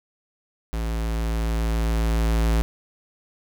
square tone with level ramp, 55.8 Hz, A1, 25 cents sharp, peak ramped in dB -25 to -18 dBFS, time 0.73-2.62 s, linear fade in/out 0 ms, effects none

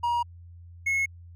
triangle tone pair in turn, 952 / 2178 Hz, A#5 / C#7, +36 / -31 cents, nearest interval octave + major second, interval 1433 cents, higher second, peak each -21 dBFS, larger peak neither, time 0.03-0.23 / 0.86-1.06 s, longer neither, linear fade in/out 10 ms, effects added 86 Hz sine -44 dBFS peak until 1.35 s

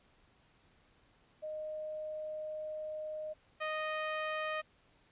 sine / 15% pulse tone pair in turn, 617 / 620.6 Hz, D#5 / D#5, -15 / -5 cents, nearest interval unison, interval 10 cents, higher second, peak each -38 / -28 dBFS, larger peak second, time 1.42-3.34 / 3.6-4.62 s, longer first, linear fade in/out 20 ms, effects pink hiss -68 dBFS RMS until 5.11 s + resampled to 8000 Hz

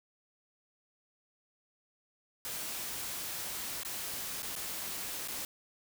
white noise with dropouts, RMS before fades -39 dBFS, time 2.45-5.45 s, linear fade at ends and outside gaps 1 ms, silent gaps 3.833-3.849 / 4.422-4.429 / 4.554-4.561 / 5.276-5.283 s, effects none

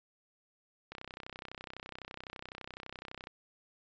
click train, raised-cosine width 0.3 ms, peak -27 dBFS, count 76, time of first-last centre 0.92-3.271 s, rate 31.9 Hz, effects resampled to 16000 Hz

